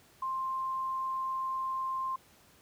sine tone, 1052 Hz, C6, 9 cents sharp, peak -31 dBFS, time 0.22-2.16 s, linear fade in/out 5 ms, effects pink hiss -61 dBFS RMS until 2.61 s + high-pass 60 Hz 12 dB/octave

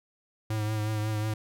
square tone with vibrato, 107.5 Hz, A2, 40 cents flat, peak -28 dBFS, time 0.5-1.34 s, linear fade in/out 5 ms, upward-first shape triangle, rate 5.5 Hz, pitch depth 36 cents each way, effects none

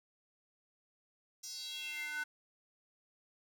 square tone with high-pass filter sweep, 300.3 Hz, D4, 39 cents sharp, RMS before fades -42 dBFS, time 1.43-2.24 s, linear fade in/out 10 ms, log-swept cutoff 5900 to 1400 Hz, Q 5.2, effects none

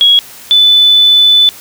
sine tone pair in turn, 3322 / 3497 Hz, G#7 / A7, 0 / -11 cents, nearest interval minor second, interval 89 cents, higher second, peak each -3 dBFS, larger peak neither, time 0.01-0.19 / 0.51-1.49 s, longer second, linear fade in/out 0 ms, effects white hiss -33 dBFS RMS until 1.6 s

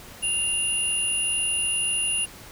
sine tone pair together, 2794 / 9941 Hz, F7 / D#9, 0 / -3 cents, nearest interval octave + minor seventh, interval 2197 cents, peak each -25 dBFS, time 0.22-2.26 s, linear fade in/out 20 ms, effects pink hiss -44 dBFS RMS until 2.51 s

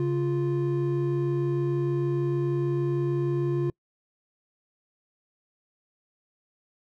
triangle tone pair together, 138.58 / 349.2 Hz, C#3 / F4, 0 / 0 cents, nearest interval octave + major third, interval 1600 cents, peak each -24 dBFS, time 0-3.7 s, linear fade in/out 2 ms, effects noise-tail reverb RT60 0.1 s tail -26 dB re dry

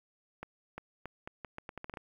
accelerating click train, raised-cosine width 0.5 ms, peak -26 dBFS, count 12, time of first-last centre 0.43-1.972 s, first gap 350 ms, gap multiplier 0.79, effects 10-bit

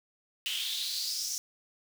pink noise with high-pass filter sweep, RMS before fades -34 dBFS, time 0.46-1.38 s, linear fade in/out 0 ms, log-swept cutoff 2900 to 6000 Hz, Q 5.6, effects none

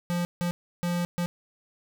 square tone bursts at uneven times, 174.61 Hz, F3, in tune, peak -26 dBFS, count 4, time 0.1-0.25 / 0.41-0.51 / 0.83-1.05 / 1.18-1.26 s, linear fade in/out 0 ms, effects none

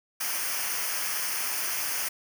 white noise with comb filter, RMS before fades -30 dBFS, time 0.2-2.09 s, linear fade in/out 10 ms, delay 0.26 ms, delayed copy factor -0.75, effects none

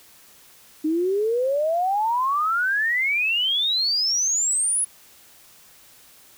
sine exponential sweep, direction up, 302.8 to 10548 Hz, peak -19 dBFS, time 0.84-4.85 s, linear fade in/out 10 ms, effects white hiss -51 dBFS RMS until 6.37 s

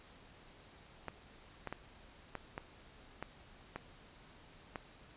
clicks, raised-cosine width 0.5 ms, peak -25 dBFS, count 8, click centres 1.083 / 1.673 / 1.726 / 2.353 / 2.579 / 3.226 / 3.76 / 4.758 s, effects pink hiss -59 dBFS RMS until 5.16 s + resampled to 8000 Hz

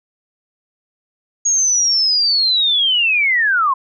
sine linear sweep, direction down, 6645 to 1020 Hz, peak -12 dBFS, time 1.45-3.74 s, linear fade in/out 10 ms, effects none

